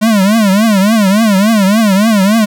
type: tone with vibrato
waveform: square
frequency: 207.6 Hz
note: G#3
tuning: in tune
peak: -7 dBFS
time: 0.01-2.46 s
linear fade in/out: 20 ms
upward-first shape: triangle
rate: 3.5 Hz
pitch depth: 200 cents each way
effects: none